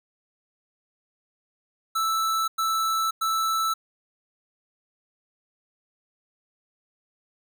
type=tone bursts; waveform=square; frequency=1318.5 Hz; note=E6; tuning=in tune; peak=-23 dBFS; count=3; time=1.95-3.74 s; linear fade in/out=10 ms; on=530 ms; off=100 ms; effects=none

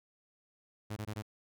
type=tone bursts; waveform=sawtooth; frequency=106.5 Hz; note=G#2; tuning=44 cents sharp; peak=-33 dBFS; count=4; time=0.9-1.223 s; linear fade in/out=10 ms; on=65 ms; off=21 ms; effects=none

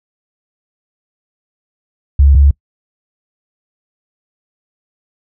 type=tone pair in turn; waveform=sine; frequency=69.9 / 70.39 Hz; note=C#2 / C#2; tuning=+15 / +27 cents; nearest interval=unison; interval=12 cents; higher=second; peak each=-4 dBFS; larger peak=neither; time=2.19-2.35 / 2.35-2.51 s; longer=neither; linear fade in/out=5 ms; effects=noise-tail reverb RT60 0.1 s tail -25 dB re dry

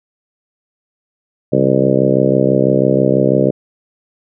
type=harmonic tone with a mistuned harmonic; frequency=66.1 Hz; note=C2; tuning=18 cents sharp; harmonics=2 / 3 / 4 / 5 / 6 / 7 / 8 / 9; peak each=-18 / -18 / -18 / -18 / -18 / -18 / -18 / -18 dBFS; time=1.52-3.51 s; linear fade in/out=10 ms; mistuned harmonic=2; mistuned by=+58 cents; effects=none

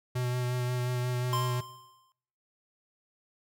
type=tone with vibrato; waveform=square; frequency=124.3 Hz; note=B2; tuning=12 cents sharp; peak=-29 dBFS; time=0.15-1.61 s; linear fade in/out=10 ms; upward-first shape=sine; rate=5.6 Hz; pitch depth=15 cents each way
type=tone with exponential decay; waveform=square; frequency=1046.5 Hz; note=C6; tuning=in tune; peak=-28 dBFS; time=1.33-2.12 s; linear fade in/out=0 ms; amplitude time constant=170 ms
effects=noise-tail reverb RT60 0.8 s tail -21 dB re dry

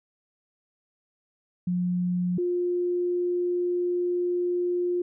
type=tone pair in turn; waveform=sine; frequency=178.7 / 354.2 Hz; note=F3 / F4; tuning=+40 / +24 cents; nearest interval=octave; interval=1184 cents; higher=second; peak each=-23 dBFS; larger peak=neither; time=1.67-2.38 / 2.38-5.02 s; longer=second; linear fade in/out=5 ms; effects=none

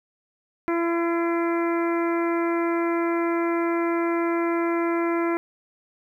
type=harmonic tone with a mistuned harmonic; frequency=337.9 Hz; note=E4; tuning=43 cents sharp; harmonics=1 / 2 / 3 / 4 / 5 / 6 / 7; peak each=-22 / -31 / -31 / -33 / -38 / -36 / -40 dBFS; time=0.68-5.37 s; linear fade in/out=0 ms; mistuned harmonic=6; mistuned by=+20 cents; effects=10-bit

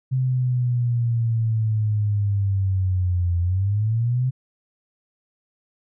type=linear two-way sweep; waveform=sine; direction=down then up; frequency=130.6 to 86.1 to 130.6 Hz; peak=-18 dBFS; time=0.11-4.31 s; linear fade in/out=20 ms; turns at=3.4 s; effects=none

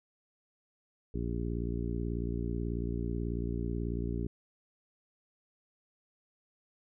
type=harmonic tone; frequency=58.27 Hz; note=A#1; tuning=in tune; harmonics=1 / 2 / 3 / 4 / 5 / 6 / 7; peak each=-35 / -38 / -40 / -41 / -42 / -43 / -43 dBFS; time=1.14-4.27 s; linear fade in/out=5 ms; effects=none

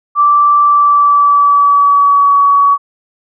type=tone with pitch glide; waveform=sine; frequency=1168 to 1130.2 Hz; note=D6 to C#6; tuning=-10 to +33 cents; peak=-5 dBFS; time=0.15-2.78 s; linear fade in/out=50 ms; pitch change=-57 cents; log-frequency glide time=0.61-2.4 s; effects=none

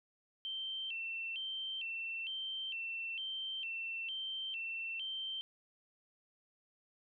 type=tone with vibrato; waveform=sine; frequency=2900 Hz; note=F#7; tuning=35 cents flat; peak=-38 dBFS; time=0.45-5.41 s; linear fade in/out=0 ms; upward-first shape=square; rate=1.1 Hz; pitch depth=130 cents each way; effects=none

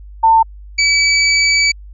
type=tone pair in turn; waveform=sine / 25% pulse; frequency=898 / 2293 Hz; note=A5 / D7; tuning=+35 / -42 cents; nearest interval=octave + major third; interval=1623 cents; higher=second; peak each=-6 dBFS; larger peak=neither; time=0.23-0.43 / 0.78-1.72 s; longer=second; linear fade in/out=10 ms; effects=added 50 Hz sine -32 dBFS peak until 1.93 s + resampled to 22050 Hz

